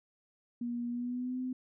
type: tone with pitch glide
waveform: sine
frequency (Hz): 239.3 to 255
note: A#3 to C4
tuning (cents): +46 to -44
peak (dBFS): -33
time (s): 0.61-1.53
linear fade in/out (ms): 5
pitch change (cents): +110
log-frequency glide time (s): 0.89-1.39
effects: none